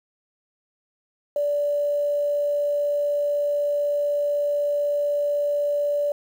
sine tone with quantisation, 581 Hz, D5, 19 cents flat, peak -20 dBFS, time 1.36-6.12 s, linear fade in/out 2 ms, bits 8, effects none

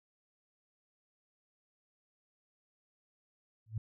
sine tone with exponential growth, 110 Hz, A2, in tune, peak -30 dBFS, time 3.66-3.78 s, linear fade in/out 5 ms, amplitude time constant 26 ms, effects none

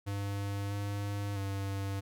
square tone with pitch steps, 100.2 / 101.3 / 98.3 Hz, G2 / G#2 / G2, +38 / -43 / +5 cents, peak -34 dBFS, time 0.06-2.01 s, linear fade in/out 20 ms, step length 650 ms, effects none

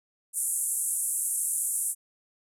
white band-pass noise, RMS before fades -29 dBFS, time 0.33-1.95 s, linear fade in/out 50 ms, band 8100 to 11000 Hz, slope 48 dB/octave, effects none

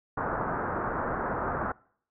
white low-pass noise, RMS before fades -31 dBFS, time 0.17-1.72 s, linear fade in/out 5 ms, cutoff 1500 Hz, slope 48 dB/octave, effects noise-tail reverb RT60 0.6 s tail -24 dB re dry

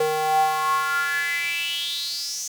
square tone with high-pass filter sweep, 155.2 Hz, D#3, 4 cents flat, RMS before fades -24 dBFS, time 0-2.48 s, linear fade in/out 5 ms, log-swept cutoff 520 to 6400 Hz, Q 7.4, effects 7-bit

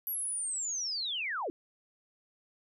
sine linear sweep, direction down, 11840 to 290.1 Hz, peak -32 dBFS, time 0.07-1.5 s, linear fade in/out 0 ms, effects none

